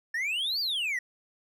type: exponential two-way sweep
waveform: triangle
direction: up then down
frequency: 1760 to 4803 to 1873 Hz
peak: -26 dBFS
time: 0.14-0.99 s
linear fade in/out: 5 ms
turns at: 0.6 s
effects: none